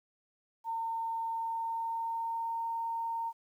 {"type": "tone with pitch glide", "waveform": "sine", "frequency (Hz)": [910, 917.4], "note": ["A#5", "A#5"], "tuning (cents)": [-42, -28], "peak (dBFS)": -32, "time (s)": [0.64, 3.33], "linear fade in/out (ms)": 50, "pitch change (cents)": 14, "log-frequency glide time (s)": [1.35, 2.62], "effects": ["11-bit"]}